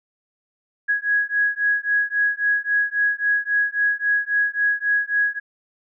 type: beating tone pair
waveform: sine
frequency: 1661.2 / 1664.9 Hz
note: G#6 / G#6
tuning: 0 / +4 cents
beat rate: 3.7 Hz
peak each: -21 / -21 dBFS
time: 0.88-5.4 s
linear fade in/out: 20 ms
effects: none